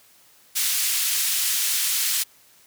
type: band-pass noise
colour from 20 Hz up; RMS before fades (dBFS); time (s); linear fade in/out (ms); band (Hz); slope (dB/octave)
white; -23; 0.55-2.24; 20; 2300 to 16000; 12
effects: white hiss -55 dBFS RMS until 2.66 s + high-pass 60 Hz 12 dB/octave